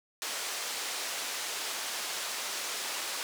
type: band-pass noise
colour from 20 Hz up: white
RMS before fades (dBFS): -36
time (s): 0.22-3.23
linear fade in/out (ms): 0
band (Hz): 420 to 7200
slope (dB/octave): 12
effects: none